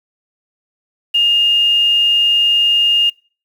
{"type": "tone with quantisation", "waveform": "sine", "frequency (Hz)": 2830, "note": "F7", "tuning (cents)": 22, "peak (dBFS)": -10, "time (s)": [1.14, 3.1], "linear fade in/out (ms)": 10, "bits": 6, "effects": ["noise-tail reverb RT60 0.4 s tail -25 dB re dry"]}